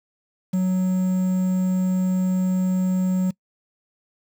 triangle tone with quantisation, 185 Hz, F#3, in tune, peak -16 dBFS, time 0.53-3.31 s, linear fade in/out 10 ms, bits 7, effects noise-tail reverb RT60 0.1 s tail -24 dB re dry

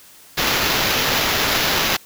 white noise with sample-and-hold, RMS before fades -19 dBFS, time 0.37-1.97 s, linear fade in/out 10 ms, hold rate 8820 Hz, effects white hiss -46 dBFS RMS until 2.05 s

